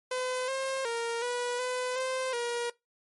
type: tone with pitch steps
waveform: sawtooth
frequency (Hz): 508 / 533 / 465.2 / 488.2 / 503 / 519 / 476.2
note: B4 / C5 / A#4 / B4 / B4 / C5 / A#4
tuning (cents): +49 / +32 / -4 / -20 / +32 / -14 / +37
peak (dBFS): -26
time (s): 0.11-2.7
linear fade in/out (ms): 5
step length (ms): 370
effects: noise-tail reverb RT60 0.2 s tail -22 dB re dry + MP3 48 kbps